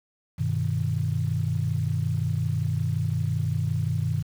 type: chord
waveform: sine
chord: G augmented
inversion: none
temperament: equal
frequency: 98 / 123.47 / 155.56 Hz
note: G2 / B2 / D#3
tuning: 0 / 0 / 0 cents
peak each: -27 dBFS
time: 0.38-4.23 s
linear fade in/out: 20 ms
effects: tanh soft clip ceiling -13 dBFS + 8-bit